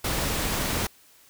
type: noise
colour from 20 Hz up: pink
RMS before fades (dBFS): -27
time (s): 0.04-0.87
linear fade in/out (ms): 5
effects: white hiss -56 dBFS RMS until 1.29 s